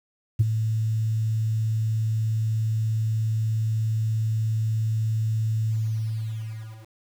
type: tone with ADSR envelope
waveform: sine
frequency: 110.4 Hz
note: A2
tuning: 6 cents sharp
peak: -11 dBFS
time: 0.39-6.9 s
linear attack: 16 ms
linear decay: 25 ms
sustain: -10 dB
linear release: 1200 ms
effects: tanh soft clip ceiling -11 dBFS + 8-bit